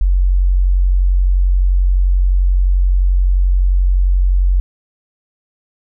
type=tone; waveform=sine; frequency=45.75 Hz; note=F#1; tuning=19 cents flat; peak=-9 dBFS; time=0.01-4.6 s; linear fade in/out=0 ms; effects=none